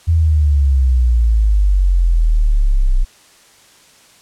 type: exponential sweep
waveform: sine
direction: down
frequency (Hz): 84.2 to 30.72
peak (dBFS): -9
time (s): 0.07-3.05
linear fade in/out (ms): 20
effects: white hiss -47 dBFS RMS until 4.21 s + low-pass 9000 Hz 12 dB/octave